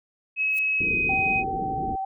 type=tone with pitch glide; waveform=sine; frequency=2564 to 2513 Hz; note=E7 to D#7; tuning=-49 to +17 cents; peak=-21 dBFS; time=0.36-1.44 s; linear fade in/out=50 ms; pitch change=-34 cents; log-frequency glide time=0.79-0.93 s
type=noise with exponential growth; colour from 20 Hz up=violet; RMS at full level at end=-35 dBFS; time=0.48-0.59 s; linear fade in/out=2 ms; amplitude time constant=23 ms
type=low-pass noise; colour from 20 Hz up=white; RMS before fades=-33 dBFS; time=0.8-1.96 s; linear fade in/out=5 ms; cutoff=470 Hz; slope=96 dB/octave
type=tone with vibrato; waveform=sine; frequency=771 Hz; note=G5; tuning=29 cents flat; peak=-26 dBFS; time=1.09-2.05 s; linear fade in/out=5 ms; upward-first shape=sine; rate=15 Hz; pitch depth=14 cents each way
effects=none